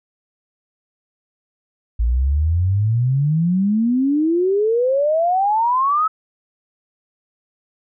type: exponential sweep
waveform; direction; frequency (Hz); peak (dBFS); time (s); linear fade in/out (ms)
sine; up; 55 to 1305; -14; 1.99-6.08; 10
effects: none